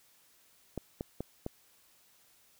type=clicks; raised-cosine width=2 ms; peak=-22 dBFS; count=4; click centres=0.777 / 1.009 / 1.206 / 1.464 s; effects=white hiss -65 dBFS RMS until 2.59 s